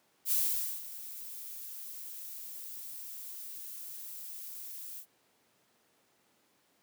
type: noise with ADSR envelope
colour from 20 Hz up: violet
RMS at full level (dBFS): -28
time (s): 0.25-5.06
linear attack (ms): 63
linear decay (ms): 500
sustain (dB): -16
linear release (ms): 77
effects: pink hiss -70 dBFS RMS until 6.82 s + high-pass 200 Hz 12 dB/octave